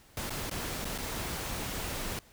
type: noise with dropouts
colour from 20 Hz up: pink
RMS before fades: -36 dBFS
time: 0.17-2.19 s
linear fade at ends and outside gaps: 2 ms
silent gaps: 0.297-0.304 / 0.497-0.512 / 0.846-0.852 / 0.979-0.985 s
effects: pink hiss -59 dBFS RMS until 2.32 s